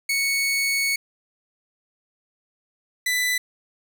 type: tone pair in turn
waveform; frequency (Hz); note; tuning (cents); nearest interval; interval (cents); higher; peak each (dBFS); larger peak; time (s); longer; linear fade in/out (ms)
sawtooth; 2217 / 1992.3; C#7 / B6; 0 / +15; major second; 185; first; -17; neither; 0.09-0.96 / 3.06-3.38; first; 5
effects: none